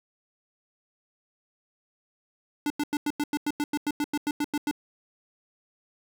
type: tone bursts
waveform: square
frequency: 293.7 Hz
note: D4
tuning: in tune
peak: -25 dBFS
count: 16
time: 2.66-4.712 s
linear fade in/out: 2 ms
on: 42 ms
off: 92 ms
effects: none